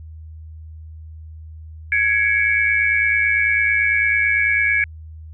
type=tone cluster; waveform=sine; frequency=1666 / 2192 / 2301 Hz; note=G#6 / C#7 / D7; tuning=+5 / -20 / -36 cents; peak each=-19 dBFS; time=1.92-4.84 s; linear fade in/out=2 ms; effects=added 79 Hz sine -34 dBFS peak until 5.33 s